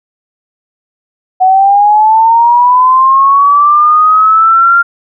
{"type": "linear sweep", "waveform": "sine", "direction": "up", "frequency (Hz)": [740, 1396.9], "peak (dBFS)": -3, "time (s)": [1.4, 4.83], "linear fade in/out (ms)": 20, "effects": []}